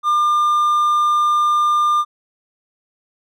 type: tone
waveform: triangle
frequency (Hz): 1200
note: D6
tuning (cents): +37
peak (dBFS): -11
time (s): 0.03-2.05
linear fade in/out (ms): 50
effects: none